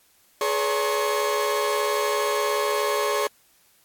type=tone cluster; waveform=40% pulse; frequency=422.1 / 493.9 / 567 / 923 / 1077 Hz; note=G#4 / B4 / C#5 / A#5 / C6; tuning=+28 / 0 / +39 / -17 / +50 cents; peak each=-25 / -34 / -26 / -34 / -26 dBFS; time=0.41-3.27 s; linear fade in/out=2 ms; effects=white hiss -60 dBFS RMS until 3.84 s + AAC 64 kbps